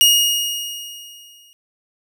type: tone with exponential decay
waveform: sawtooth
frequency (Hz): 2868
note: F7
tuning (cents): +45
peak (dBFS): -5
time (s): 0.01-1.53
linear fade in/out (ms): 0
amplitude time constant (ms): 330
effects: none